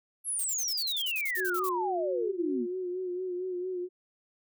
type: exponential sweep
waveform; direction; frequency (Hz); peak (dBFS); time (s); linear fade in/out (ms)
sine; down; 11430 to 220.5; -29; 0.24-2.67; 50
type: noise bursts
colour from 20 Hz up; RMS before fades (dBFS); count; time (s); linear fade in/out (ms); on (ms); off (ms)
violet; -37; 14; 0.39-1.691; 2; 53; 43
type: tone with vibrato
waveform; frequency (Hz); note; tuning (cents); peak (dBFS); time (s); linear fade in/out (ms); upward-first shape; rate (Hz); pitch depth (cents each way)
sine; 364.1; F#4; -28; -31; 1.36-3.89; 50; sine; 4.4; 47
effects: none